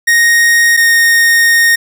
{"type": "tone pair in turn", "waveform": "45% pulse", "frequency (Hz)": [1864.7, 1851.8], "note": ["A#6", "A#6"], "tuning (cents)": [0, -12], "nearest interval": "unison", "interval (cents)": 12, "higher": "first", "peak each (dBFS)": -6, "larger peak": "neither", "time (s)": [[0.07, 0.77], [0.77, 1.76]], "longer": "second", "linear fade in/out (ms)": 10, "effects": []}